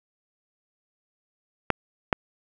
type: clicks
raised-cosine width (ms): 0.5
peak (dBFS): -4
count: 2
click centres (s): 1.703 / 2.128
effects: none